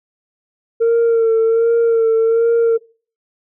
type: tone with vibrato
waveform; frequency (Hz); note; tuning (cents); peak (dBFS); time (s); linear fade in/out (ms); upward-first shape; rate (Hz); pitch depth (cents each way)
sine; 456.8; A#4; -35; -8; 0.8-2.78; 20; sine; 1.3; 31
effects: noise-tail reverb RT60 0.4 s tail -22 dB re dry + tanh soft clip ceiling -9 dBFS